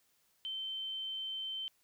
sine tone, 3096 Hz, G7, 22 cents flat, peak -37 dBFS, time 0.45-1.68 s, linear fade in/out 0 ms, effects white hiss -73 dBFS RMS until 1.83 s

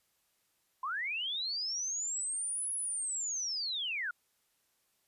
sine linear two-way sweep, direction up then down, 987 to 10530 to 1358 Hz, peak -33 dBFS, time 0.83-4.11 s, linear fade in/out 5 ms, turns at 2.73 s, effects white hiss -75 dBFS RMS until 5.07 s + resampled to 32000 Hz

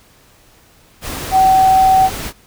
sine tone in noise, 760 Hz, F#5, 46 cents sharp, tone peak -7 dBFS, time 1.31-2.1 s, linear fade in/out 50 ms, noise pink, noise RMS -25 dBFS, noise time 1.01-2.33 s, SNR +15 dB, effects pink hiss -49 dBFS RMS until 2.46 s

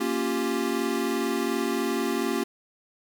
square chord, G half-diminished seventh, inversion first, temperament equal, 233.1 / 277.2 / 349.2 / 392 Hz, Bb3 / Db4 / F4 / G4, 0 / 0 / 0 / 0 cents, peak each -31 dBFS, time 0-2.44 s, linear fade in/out 10 ms, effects none

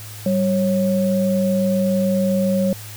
sine tone pair together, 193.21 / 547 Hz, G3 / C#5, -25 / -23 cents, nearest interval octave + tritone, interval 1802 cents, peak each -17 / -20 dBFS, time 0.26-2.73 s, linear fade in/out 2 ms, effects added 106 Hz sine -35 dBFS peak until 2.96 s + white hiss -38 dBFS RMS until 2.96 s

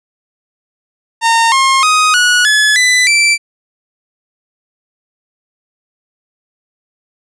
sawtooth tone with pitch steps, 916 / 1070.6 / 1251.3 / 1462.5 / 1709.3 / 1997.8 / 2335 Hz, A#5 / C6 / D#6 / F#6 / G#6 / B6 / D7, -31 / +39 / +9 / -21 / +49 / +19 / -11 cents, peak -4 dBFS, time 1.21-3.38 s, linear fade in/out 50 ms, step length 310 ms, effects resampled to 22050 Hz

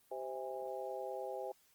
harmonic tone with a mistuned harmonic, 129.9 Hz, C3, 12 cents flat, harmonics 3 / 4 / 5 / 6, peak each -46 / -43 / -46 / -46 dBFS, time 0.11-1.52 s, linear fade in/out 5 ms, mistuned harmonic 6, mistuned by +81 cents, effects white hiss -70 dBFS RMS until 1.74 s + Opus 24 kbps

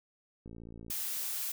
click train, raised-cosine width 3 ms, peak -35 dBFS, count 26, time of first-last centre 0.46-0.9 s, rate 56.8 Hz
blue noise, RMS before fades -36 dBFS, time 0.9-1.52 s, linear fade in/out 5 ms
effects none

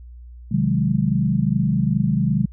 sine chord, Ab dominant seventh, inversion first, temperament equal, 130.81 / 155.56 / 185 / 207.7 Hz, C3 / Eb3 / Gb3 / Ab3, 0 / 0 / 0 / 0 cents, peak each -22 dBFS, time 0.51-2.46 s, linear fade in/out 10 ms, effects added 60 Hz sine -37 dBFS peak until 2.52 s

